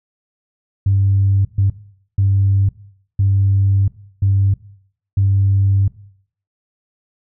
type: tone bursts at uneven times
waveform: sine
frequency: 98.2 Hz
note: G2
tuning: 4 cents sharp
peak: -10 dBFS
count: 6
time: 0.86-1.45 / 1.58-1.7 / 2.18-2.69 / 3.19-3.88 / 4.22-4.54 / 5.17-5.88 s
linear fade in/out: 5 ms
effects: noise-tail reverb RT60 0.6 s tail -18 dB re dry + tanh soft clip ceiling -6 dBFS